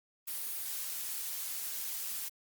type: noise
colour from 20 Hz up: blue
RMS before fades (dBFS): -38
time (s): 0.27-2.29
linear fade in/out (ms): 10
effects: Opus 32 kbps